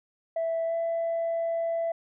sine tone with pitch glide, 659.3 to 666.6 Hz, E5 to E5, 0 to +19 cents, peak -24 dBFS, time 0.36-1.92 s, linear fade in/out 5 ms, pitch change +19 cents, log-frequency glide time 0.66-0.74 s, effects tanh soft clip ceiling -23 dBFS

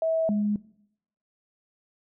sine tone pair in turn, 648 / 207.7 Hz, E5 / G#3, -30 / 0 cents, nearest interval octave + minor sixth, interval 1970 cents, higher first, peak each -22 dBFS, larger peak neither, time 0.02-0.29 / 0.29-0.56 s, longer neither, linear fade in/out 2 ms, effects noise-tail reverb RT60 0.7 s tail -19 dB re dry

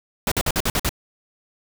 pink noise bursts, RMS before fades -21 dBFS, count 7, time 0.27-0.892 s, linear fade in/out 2 ms, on 46 ms, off 50 ms, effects none

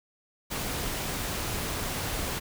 pink noise, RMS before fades -32 dBFS, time 0.5-2.4 s, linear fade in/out 20 ms, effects none

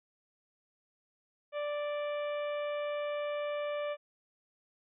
harmonic tone, 587.3 Hz, D5, in tune, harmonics 1 / 2 / 3 / 4 / 5 / 6, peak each -33 / -43 / -48 / -47 / -52 / -56 dBFS, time 1.52-3.97 s, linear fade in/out 50 ms, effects none

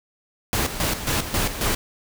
pink noise with tremolo, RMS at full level -22 dBFS, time 0.53-1.75 s, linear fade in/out 0 ms, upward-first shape square, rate 3.7 Hz, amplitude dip 65%, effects none

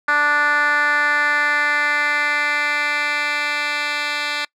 10% pulse tone with band-pass filter sweep, 293.7 Hz, D4, in tune, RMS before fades -19 dBFS, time 0.08-4.45 s, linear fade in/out 5 ms, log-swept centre 1500 to 2900 Hz, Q 3, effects noise-tail reverb RT60 0.1 s tail -25 dB re dry

